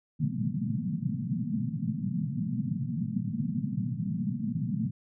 white band-pass noise, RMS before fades -31 dBFS, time 0.19-4.91 s, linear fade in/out 10 ms, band 110 to 240 Hz, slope 96 dB/octave, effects none

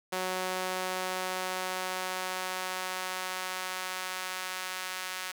sawtooth tone with high-pass filter sweep, 185 Hz, F#3, in tune, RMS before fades -35 dBFS, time 0.12-5.32 s, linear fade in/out 10 ms, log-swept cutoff 500 to 1500 Hz, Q 0.79, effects 9-bit

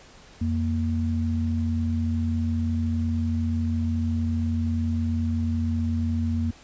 sine tone pair together, 87.2 / 232.8 Hz, F2 / A#3, -2 / -2 cents, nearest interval octave + perfect fourth, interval 1700 cents, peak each -24 / -26 dBFS, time 0.41-6.51 s, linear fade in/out 5 ms, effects pink hiss -50 dBFS RMS until 6.63 s + resampled to 16000 Hz

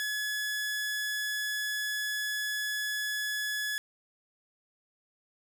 sawtooth tone, 1700 Hz, G#6, 40 cents sharp, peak -27 dBFS, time 0-3.78 s, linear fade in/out 0 ms, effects none

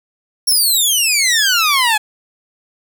15% pulse exponential sweep, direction down, 5588 to 830 Hz, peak -5 dBFS, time 0.47-1.98 s, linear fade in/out 10 ms, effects none

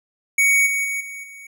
square tone with level steps, 2239 Hz, C#7, 17 cents sharp, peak -14 / -20 / -23 / -32 / -38 dBFS, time 0.38-1.47 s, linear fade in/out 5 ms, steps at 0.66 / 0.84 / 1 / 1.23 s, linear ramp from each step 10 ms, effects none

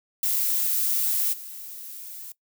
violet noise with level steps, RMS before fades -24 / -39 dBFS, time 0.23-2.32 s, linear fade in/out 2 ms, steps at 1.32 s, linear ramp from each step 20 ms, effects noise-tail reverb RT60 0.1 s tail -19 dB re dry

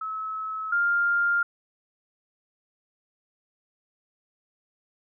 sine tone pair in turn, 1294 / 1400.9 Hz, E6 / F6, -32 / +5 cents, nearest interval minor second, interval 137 cents, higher second, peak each -29 / -20 dBFS, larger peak second, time 0.01-0.72 / 0.72-1.43 s, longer neither, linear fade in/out 5 ms, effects none

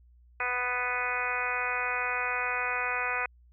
harmonic tone with a mistuned harmonic, 247.9 Hz, B3, 7 cents sharp, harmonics 2 / 3 / 4 / 5 / 6 / 7 / 8 / 9 / 10, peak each -40 / -38 / -37 / -36 / -34 / -40 / -36 / -39 / -34 dBFS, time 0.4-3.26 s, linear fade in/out 2 ms, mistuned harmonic 9, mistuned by -22 cents, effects added 60 Hz sine -55 dBFS peak until 3.52 s

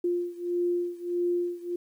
sine beating tone pair, 350.2 / 351.8 Hz, F4 / F4, +5 / +13 cents, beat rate 1.6 Hz, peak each -28 / -30 dBFS, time 0.04-1.76 s, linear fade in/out 5 ms, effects 10-bit

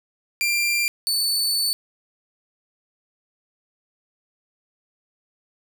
sawtooth tone pair in turn, 2377 / 4487 Hz, D7 / C#8, +20 / +20 cents, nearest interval major seventh, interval 1100 cents, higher second, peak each -16 / -17 dBFS, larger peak first, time 0.41-0.88 / 1.07-1.73 s, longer second, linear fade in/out 0 ms, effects none

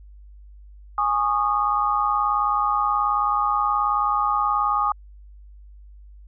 sine chord, Ab suspended fourth, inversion none, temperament equal with one note detuned, 830.6 / 1108.7 / 1227.4 Hz, Ab5 / Db6 / Eb6, 0 / 0 / -24 cents, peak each -24 / -25 / -21 dBFS, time 0.98-4.92 s, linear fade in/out 2 ms, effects added 50 Hz sine -42 dBFS peak until 6.27 s

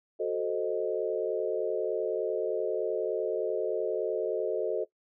sine chord, F# diminished seventh, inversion none, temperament equal, 370 / 440 / 523.3 / 622.3 Hz, F#4 / A4 / C5 / Eb5, 0 / 0 / 0 / 0 cents, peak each -33 / -30 / -35 / -34 dBFS, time 0.19-4.85 s, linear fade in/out 20 ms, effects noise-tail reverb RT60 0.1 s tail -18 dB re dry

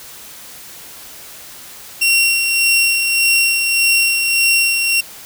sawtooth tone with tremolo, 2739 Hz, F7, 34 cents flat, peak -7 dBFS, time 2.01-5.01 s, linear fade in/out 10 ms, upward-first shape sine, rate 1.7 Hz, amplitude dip 40%, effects white hiss -36 dBFS RMS until 5.25 s

